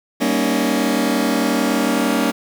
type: chord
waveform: sawtooth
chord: Eb dominant seventh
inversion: first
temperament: just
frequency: 194.45 / 233.3 / 280 / 311.1 Hz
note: G3 / Bb3 / Db4 / Eb4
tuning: -14 / +2 / +18 / 0 cents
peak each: -20 / -16 / -16 / -20 dBFS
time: 0.2-2.32 s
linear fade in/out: 20 ms
effects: 7-bit